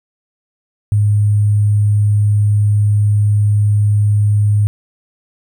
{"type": "tone with sample-and-hold", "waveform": "sine", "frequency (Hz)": 103.83, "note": "G#2", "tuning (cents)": 0, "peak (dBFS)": -9, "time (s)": [0.92, 4.67], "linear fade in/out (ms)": 0, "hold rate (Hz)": 8820, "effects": []}